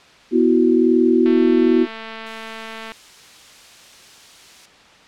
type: chord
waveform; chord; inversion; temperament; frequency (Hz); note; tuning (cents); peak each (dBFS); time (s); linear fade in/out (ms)
sine; B suspended fourth; none; just; 246.9 / 329.3 / 370.4; B3 / E4 / F#4; 0 / -2 / +2; -16; 0.31-1.87; 50
type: click train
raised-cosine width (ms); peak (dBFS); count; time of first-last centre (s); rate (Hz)
0.3; -17; 371; 1.26-2.919; 223
type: noise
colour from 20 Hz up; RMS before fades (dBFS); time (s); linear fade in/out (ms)
violet; -31; 2.26-4.66; 5
effects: white hiss -47 dBFS RMS until 5.07 s + low-pass 4000 Hz 12 dB/octave